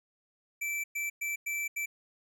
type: tone bursts at uneven times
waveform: square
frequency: 2328 Hz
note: D7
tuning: 16 cents flat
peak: -32 dBFS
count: 5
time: 0.61-0.84 / 0.95-1.1 / 1.21-1.36 / 1.46-1.68 / 1.76-1.86 s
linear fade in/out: 10 ms
effects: none